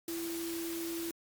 sine tone in noise, 334.7 Hz, E4, 26 cents sharp, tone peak -36 dBFS, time 0.08-1.11 s, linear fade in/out 2 ms, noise white, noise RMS -43 dBFS, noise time 0.08-1.11 s, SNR +4 dB, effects Opus 48 kbps

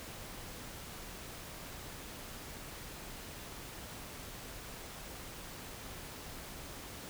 silence, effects pink hiss -47 dBFS RMS until 7.09 s

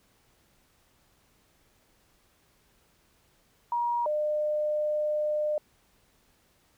sine tone pair in turn, 952 / 603.1 Hz, A#5 / D5, +36 / +46 cents, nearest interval minor sixth, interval 790 cents, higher first, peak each -25 dBFS, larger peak neither, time 3.72-4.06 / 4.06-5.58 s, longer second, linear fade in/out 2 ms, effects pink hiss -66 dBFS RMS until 6.77 s

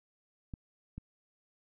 clicks, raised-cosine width 5 ms, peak -28 / -29 dBFS, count 2, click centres 0.538 / 0.98 s, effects none

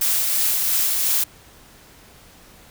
blue noise with tremolo, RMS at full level -19 dBFS, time 0.01-1.24 s, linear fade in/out 5 ms, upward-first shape sine, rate 2.9 Hz, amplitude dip 25%, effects pink hiss -48 dBFS RMS until 2.7 s

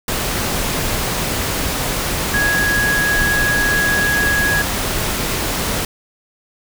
sine tone in noise, 1661.2 Hz, G#6, in tune, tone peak -15 dBFS, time 2.34-4.62 s, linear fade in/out 2 ms, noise pink, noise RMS -20 dBFS, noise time 0.08-5.85 s, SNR +2 dB, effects none

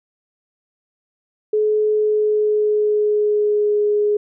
sine tone with pitch glide, 426.5 to 416.8 Hz, G#4 to G#4, +46 to +6 cents, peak -14 dBFS, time 1.53-4.17 s, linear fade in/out 5 ms, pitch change -40 cents, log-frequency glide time 1.9-3.81 s, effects none

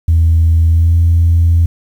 sine tone with pitch glide, 81.9 to 84.11 Hz, E2 to E2, -11 to +35 cents, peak -5 dBFS, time 0.08-1.66 s, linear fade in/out 5 ms, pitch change +46 cents, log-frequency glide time 0.68-0.95 s, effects tanh soft clip ceiling -3 dBFS + 7-bit

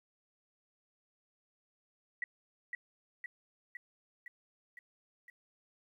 sine tone with echo, 1943 Hz, B6, 29 cents flat, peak -33 dBFS, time 2.22-2.24 s, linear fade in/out 2 ms, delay 510 ms, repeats 6, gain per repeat -3 dB, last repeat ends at 5.3 s, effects 12-bit

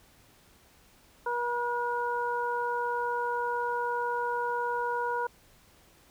harmonic tone, 481 Hz, B4, 46 cents flat, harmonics 1 / 2 / 3, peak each -33 / -30 / -35 dBFS, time 1.26-5.27 s, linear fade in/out 5 ms, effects pink hiss -60 dBFS RMS until 6.1 s

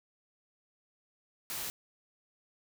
white noise, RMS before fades -38 dBFS, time 1.5-1.7 s, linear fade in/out 0 ms, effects none

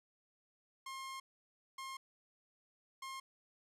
sawtooth tone bursts at uneven times, 1067 Hz, C6, 34 cents sharp, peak -40 dBFS, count 3, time 0.86-1.2 / 1.78-1.97 / 3.02-3.2 s, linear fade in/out 5 ms, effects low-pass 11000 Hz 12 dB/octave + 13-bit

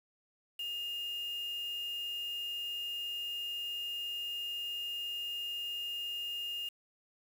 sine tone with quantisation, 2831 Hz, F7, 23 cents sharp, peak -36 dBFS, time 0.59-6.69 s, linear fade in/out 5 ms, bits 8, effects none

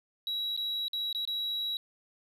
sine tone with dropouts, 3882 Hz, B7, 31 cents flat, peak -28 dBFS, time 0.27-1.77 s, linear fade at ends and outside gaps 1 ms, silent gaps 0.565-0.575 / 0.882-0.932 / 1.128-1.148 / 1.252-1.275 s, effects tanh soft clip ceiling -29 dBFS

